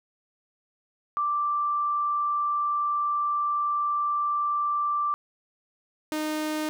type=tone pair in turn; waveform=sine / sawtooth; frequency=1174.7 / 307.7 Hz; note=D6 / D#4; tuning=0 / -19 cents; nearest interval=octave + major seventh; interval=2319 cents; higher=first; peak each=-23 dBFS; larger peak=neither; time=1.17-5.14 / 6.12-6.69 s; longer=first; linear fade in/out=0 ms; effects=none